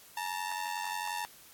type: ring-modulated tone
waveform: sawtooth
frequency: 899 Hz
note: A5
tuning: 37 cents sharp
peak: -27 dBFS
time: 0.17-1.25 s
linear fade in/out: 0 ms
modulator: 45.6 Hz
effects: white hiss -55 dBFS RMS until 1.53 s + AAC 64 kbps